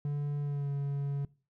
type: tone with pitch glide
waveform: triangle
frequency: 144.9 to 140.94 Hz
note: D3 to C#3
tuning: -23 to +29 cents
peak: -28 dBFS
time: 0.05-1.25 s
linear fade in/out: 2 ms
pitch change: -48 cents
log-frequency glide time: 0.41-0.7 s
effects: noise-tail reverb RT60 0.4 s tail -23 dB re dry